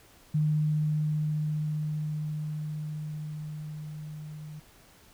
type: tone with level ramp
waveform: sine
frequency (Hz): 152.5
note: D#3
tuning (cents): -34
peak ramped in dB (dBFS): -22 to -39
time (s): 0.34-4.6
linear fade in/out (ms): 10
effects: pink hiss -57 dBFS RMS until 5.13 s